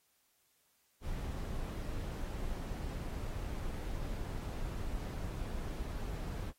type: noise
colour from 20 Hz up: brown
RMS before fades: -39 dBFS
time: 1.01-6.53 s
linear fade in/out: 50 ms
effects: white hiss -74 dBFS RMS until 6.58 s + AAC 48 kbps